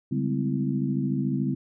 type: tone cluster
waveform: sine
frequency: 141.9 / 195.4 / 209.2 / 255.7 / 327.7 Hz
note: C#3 / G3 / G#3 / C4 / E4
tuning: +41 / -5 / +13 / -40 / -10 cents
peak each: -28 / -30 / -33 / -28 / -34 dBFS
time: 0.11-1.55 s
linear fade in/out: 10 ms
effects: none